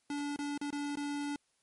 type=tone with dropouts; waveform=square; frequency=288.4 Hz; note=D4; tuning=31 cents flat; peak=-35 dBFS; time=0.1-1.36 s; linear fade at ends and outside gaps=2 ms; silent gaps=0.362-0.389 / 0.577-0.613 / 0.705-0.727 / 0.955-0.971 s; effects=white hiss -75 dBFS RMS until 1.62 s + MP3 48 kbps